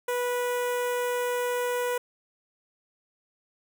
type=tone with notch filter; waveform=sawtooth; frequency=490.4 Hz; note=B4; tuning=12 cents flat; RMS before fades=-28 dBFS; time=0.08-1.98 s; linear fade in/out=5 ms; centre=4500 Hz; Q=0.98; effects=none